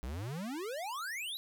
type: exponential sweep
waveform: square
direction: up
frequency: 56.9 to 4053 Hz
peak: -38 dBFS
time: 0.03-1.37 s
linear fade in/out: 0 ms
effects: none